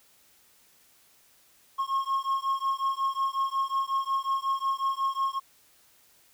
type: beating tone pair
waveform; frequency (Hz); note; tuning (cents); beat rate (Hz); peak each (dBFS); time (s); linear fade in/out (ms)
triangle; 1079 / 1084.5; C#6 / C#6; -47 / -38; 5.5; -27; 1.78-5.4; 20
effects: white hiss -61 dBFS RMS until 6.33 s